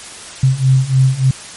sine beating tone pair, 130 / 133.4 Hz, C3 / C3, -11 / +34 cents, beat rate 3.4 Hz, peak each -13 / -11 dBFS, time 0.43-1.31 s, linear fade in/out 5 ms, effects white hiss -32 dBFS RMS until 1.56 s + MP3 48 kbps

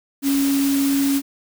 sine tone in noise, 277.2 Hz, C#4, in tune, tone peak -16 dBFS, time 0.22-1.22 s, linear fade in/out 50 ms, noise white, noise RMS -28 dBFS, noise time 0.22-1.22 s, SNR +9 dB, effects none

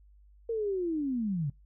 sine linear sweep, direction down, 466.2 to 133.2 Hz, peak -28 dBFS, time 0.49-1.5 s, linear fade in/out 5 ms, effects noise-tail reverb RT60 0.2 s tail -24 dB re dry + added 50 Hz sine -55 dBFS peak until 1.65 s

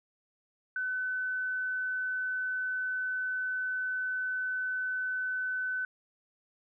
sine tone, 1510 Hz, F#6, 35 cents sharp, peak -30 dBFS, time 0.76-5.85 s, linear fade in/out 2 ms, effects none

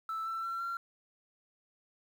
sine tone with pitch steps, 1318.5 / 1336.1 / 1354 / 1372.1 Hz, E6 / E6 / E6 / F6, 0 / +23 / +46 / -31 cents, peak -32 dBFS, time 0.09-0.77 s, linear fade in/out 2 ms, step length 170 ms, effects tanh soft clip ceiling -32 dBFS + 10-bit

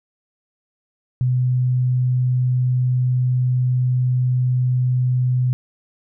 sine tone, 126.1 Hz, B2, 36 cents sharp, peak -15 dBFS, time 1.21-5.53 s, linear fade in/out 0 ms, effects none

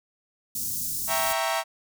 white band-stop noise, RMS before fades -30 dBFS, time 0.55-1.33 s, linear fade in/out 5 ms, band 260 to 5500 Hz, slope 24 dB/octave
sawtooth chord, E diminished seventh, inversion none, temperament equal, 659.3 / 784 / 932.3 / 1108.7 Hz, E5 / G5 / Bb5 / Db6, 0 / 0 / 0 / 0 cents, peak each -24 / -27 / -26 / -29 dBFS, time 1.07-1.64 s, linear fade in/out 50 ms
effects none

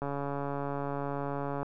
click train, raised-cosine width 1 ms, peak -21 dBFS, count 228, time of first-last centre 0.02-1.63 s, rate 141 Hz, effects none

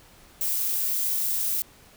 violet noise, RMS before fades -26 dBFS, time 0.41-1.62 s, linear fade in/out 0 ms, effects pink hiss -53 dBFS RMS until 1.96 s

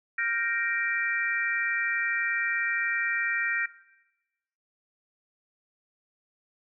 sine chord, G minor seventh, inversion third, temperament equal, 1396.9 / 1568 / 1864.7 / 2349 Hz, F6 / G6 / Bb6 / D7, 0 / 0 / 0 / 0 cents, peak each -34 / -33 / -28 / -33 dBFS, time 0.18-3.66 s, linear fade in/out 5 ms, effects noise-tail reverb RT60 1.0 s tail -17 dB re dry

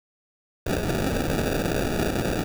white noise with sample-and-hold, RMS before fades -25 dBFS, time 0.66-2.44 s, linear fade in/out 10 ms, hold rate 1050 Hz, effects none

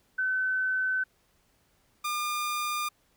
sine / sawtooth tone pair in turn, 1520 / 1206.4 Hz, F#6 / D6, +46 / +46 cents, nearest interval major third, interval 400 cents, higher first, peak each -25 dBFS, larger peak neither, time 0.18-1.04 / 2.04-2.89 s, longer first, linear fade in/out 10 ms, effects pink hiss -68 dBFS RMS until 3.16 s

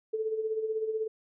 sine tone with tremolo, 438.7 Hz, A4, 5 cents flat, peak -26 dBFS, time 0.13-1.08 s, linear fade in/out 10 ms, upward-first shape sine, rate 16 Hz, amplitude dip 60%, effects none

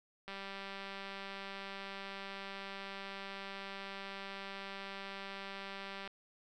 click train, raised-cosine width 0.3 ms, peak -29 dBFS, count 1137, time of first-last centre 0.28-6.076 s, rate 196 Hz, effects none

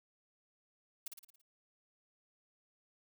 blue noise with echo, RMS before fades -41 dBFS, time 1.06-1.08 s, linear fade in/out 5 ms, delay 56 ms, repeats 6, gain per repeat -5 dB, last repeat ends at 1.416 s, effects none

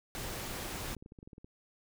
pink noise, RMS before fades -40 dBFS, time 0.15-0.95 s, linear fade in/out 0 ms
clicks, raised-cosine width 3 ms, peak -37 dBFS, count 12, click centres 0.882 / 0.93 / 0.967 / 1.025 / 1.061 / 1.121 / 1.188 / 1.229 / 1.275 / 1.332 / 1.381 / 1.445 s
effects none

